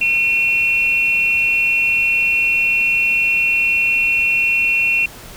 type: tone pair together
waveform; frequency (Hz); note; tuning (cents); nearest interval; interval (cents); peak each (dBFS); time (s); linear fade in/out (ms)
sine; 2438 / 2718; D#7 / F7; -36 / -48; major second; 188; -19 / -14; 0.01-5.06; 5
effects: pink hiss -37 dBFS RMS until 5.36 s